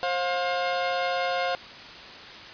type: tone pair together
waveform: sawtooth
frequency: 531.9 / 711 Hz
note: C5 / F5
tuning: +28 / +31 cents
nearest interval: perfect fourth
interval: 503 cents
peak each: -24 / -23 dBFS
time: 0.03-1.55 s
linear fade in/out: 0 ms
effects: white hiss -42 dBFS RMS until 2.53 s + resampled to 11025 Hz